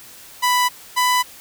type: tone pair in turn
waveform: sawtooth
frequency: 991 / 996.2 Hz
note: B5 / B5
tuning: +6 / +15 cents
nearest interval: unison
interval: 9 cents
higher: second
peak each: -11 dBFS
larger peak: neither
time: 0.42-0.69 / 0.96-1.23 s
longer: neither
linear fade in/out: 20 ms
effects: white hiss -42 dBFS RMS until 1.4 s